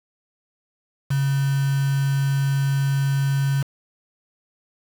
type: tone with quantisation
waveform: sine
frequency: 138 Hz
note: C#3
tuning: 7 cents flat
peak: -18 dBFS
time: 1.1-3.63 s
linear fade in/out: 10 ms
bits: 5
effects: none